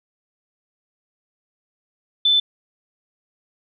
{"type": "tone", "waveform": "sine", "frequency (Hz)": 3520, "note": "A7", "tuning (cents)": 0, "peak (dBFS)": -13, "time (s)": [2.25, 2.4], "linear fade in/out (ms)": 5, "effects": []}